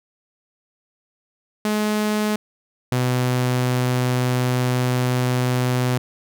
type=tone pair in turn; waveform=sawtooth; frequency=212 / 125.62 Hz; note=G#3 / B2; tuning=+36 / +30 cents; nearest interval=major sixth; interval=906 cents; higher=first; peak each=-15 / -14 dBFS; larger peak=second; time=1.65-2.36 / 2.92-5.98 s; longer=second; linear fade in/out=2 ms; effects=none